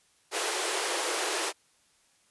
pink high-pass noise, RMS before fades -30 dBFS, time 0.31-1.53 s, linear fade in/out 50 ms, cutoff 330 Hz, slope 96 dB/octave, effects white hiss -66 dBFS RMS until 2.3 s + resampled to 24000 Hz

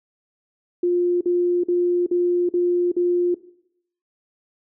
sine tone bursts, 352.7 Hz, F4, 17 cents sharp, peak -16 dBFS, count 6, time 0.83-3.345 s, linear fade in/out 5 ms, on 380 ms, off 47 ms, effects noise-tail reverb RT60 0.7 s tail -17 dB re dry

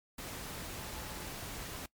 sine tone in noise, 864 Hz, A5, 32 cents flat, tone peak -54 dBFS, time 0.79-1.27 s, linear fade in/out 5 ms, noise pink, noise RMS -43 dBFS, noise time 0.18-1.86 s, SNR -14 dB, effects noise-tail reverb RT60 0.1 s tail -21 dB re dry + MP3 96 kbps

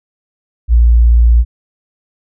sine tone, 58.27 Hz, A#1, in tune, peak -4 dBFS, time 0.68-1.45 s, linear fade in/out 50 ms, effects none

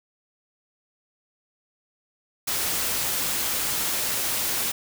white noise, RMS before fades -26 dBFS, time 2.47-4.72 s, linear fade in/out 10 ms, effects none

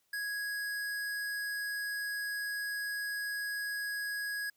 square tone, 1661.2 Hz, G#6, in tune, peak -35 dBFS, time 0.13-4.5 s, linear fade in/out 5 ms, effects white hiss -75 dBFS RMS until 4.56 s

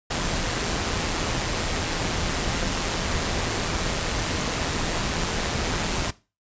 pink noise with amplitude modulation, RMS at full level -24 dBFS, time 0.1-6.11 s, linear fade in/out 10 ms, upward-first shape sine, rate 165 Hz, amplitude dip 40%, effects noise-tail reverb RT60 0.3 s tail -19 dB re dry + resampled to 16000 Hz

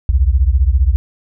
sine beating tone pair, 60.2 / 75.2 Hz, B1 / D2, -44 / +42 cents, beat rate 15 Hz, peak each -11 / -13 dBFS, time 0.09-0.96 s, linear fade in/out 0 ms, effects none

